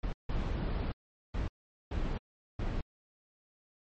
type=noise bursts at uneven times; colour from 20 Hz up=brown; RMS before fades=-33 dBFS; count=5; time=0.03-0.13 / 0.29-0.92 / 1.34-1.48 / 1.91-2.18 / 2.59-2.81 s; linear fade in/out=5 ms; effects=low-pass 4000 Hz 12 dB/octave + MP3 32 kbps